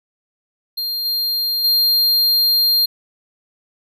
square tone with level steps, 4200 Hz, C8, 6 cents sharp, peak -21 / -18 / -13 dBFS, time 0.77-2.86 s, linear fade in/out 10 ms, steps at 1.05 / 1.64 s, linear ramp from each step 5 ms, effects none

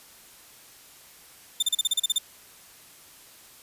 sawtooth tone bursts, 3581 Hz, A7, 30 cents sharp, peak -17 dBFS, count 10, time 1.6-2.184 s, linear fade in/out 5 ms, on 26 ms, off 36 ms, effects white hiss -51 dBFS RMS until 3.62 s + resampled to 32000 Hz

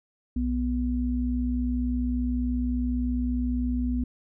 sine tone pair together, 61.74 / 247 Hz, B1 / B3, 0 / 0 cents, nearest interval 2 octaves, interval 2400 cents, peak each -27 / -26 dBFS, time 0.36-4.04 s, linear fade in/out 5 ms, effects none

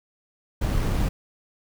brown noise with sample-and-hold, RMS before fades -23 dBFS, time 0.61-1.09 s, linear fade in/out 10 ms, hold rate 7350 Hz, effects none

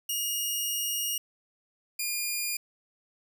10% pulse tone pair in turn, 2860 / 2420 Hz, F7 / D#7, +41 / -49 cents, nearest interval minor third, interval 290 cents, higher first, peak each -20 dBFS, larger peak neither, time 0.09-1.18 / 1.99-2.57 s, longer first, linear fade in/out 5 ms, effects none

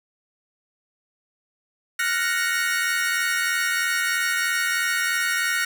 40% pulse chord, Gb major seventh, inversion third, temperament equal, 1396.9 / 1480 / 1864.7 / 2217 Hz, F6 / Gb6 / Bb6 / Db7, 0 / 0 / 0 / 0 cents, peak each -27 / -26 / -24 / -29 dBFS, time 1.99-5.65 s, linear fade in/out 5 ms, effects none

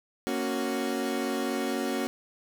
30% pulse chord, F# major, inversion first, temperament equal, 233.1 / 277.2 / 370 Hz, A#3 / C#4 / F#4, 0 / 0 / 0 cents, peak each -30 / -29 / -30 dBFS, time 0.27-2.07 s, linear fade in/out 0 ms, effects none

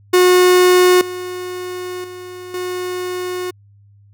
45% pulse tone with level steps, 362.8 Hz, F#4, 34 cents flat, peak -8 / -24 / -30 / -21 dBFS, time 0.13-3.51 s, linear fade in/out 10 ms, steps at 1.01 / 2.04 / 2.54 s, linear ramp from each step 2 ms, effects added 101 Hz sine -45 dBFS peak until 4.13 s

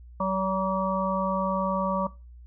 harmonic tone with a mistuned harmonic, 190 Hz, F#3, 46 cents sharp, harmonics 1 / 3 / 5 / 6, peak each -29 / -29 / -29 / -29 dBFS, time 0.2-2.07 s, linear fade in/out 5 ms, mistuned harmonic 6, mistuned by +17 cents, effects noise-tail reverb RT60 0.3 s tail -20 dB re dry + added 60 Hz sine -44 dBFS peak until 2.46 s

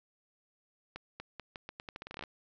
accelerating click train, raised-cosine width 0.3 ms, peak -26 dBFS, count 17, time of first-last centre 0.96-2.238 s, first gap 240 ms, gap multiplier 0.82, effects resampled to 16000 Hz + 11-bit

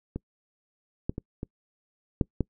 clicks, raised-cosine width 3 ms, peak -19 / -14 / -20 / -20 / -9 / -12 dBFS, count 6, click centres 0.16 / 1.095 / 1.181 / 1.431 / 2.212 / 2.407 s, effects noise-tail reverb RT60 0.1 s tail -26 dB re dry

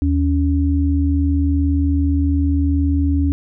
sine tone pair together, 78.7 / 280.5 Hz, D#2 / C#4, +20 / +21 cents, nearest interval octave + minor seventh, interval 2201 cents, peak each -15 / -18 dBFS, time 0.02-3.32 s, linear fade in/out 0 ms, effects none

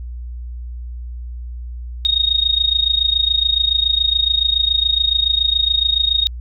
sine tone with amplitude modulation, 3729 Hz, A#7, in tune, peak -10 dBFS, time 2.05-6.27 s, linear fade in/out 0 ms, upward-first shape sine, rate 27.1 Hz, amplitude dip 85%, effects added 60 Hz sine -26 dBFS peak until 6.4 s

